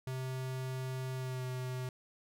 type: tone with pitch glide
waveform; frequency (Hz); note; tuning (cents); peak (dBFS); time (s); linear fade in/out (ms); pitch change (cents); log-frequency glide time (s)
square; 130 to 127.69; C3 to C3; -11 to -42; -37; 0.07-1.89; 2; -31; 1.15-1.45
effects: none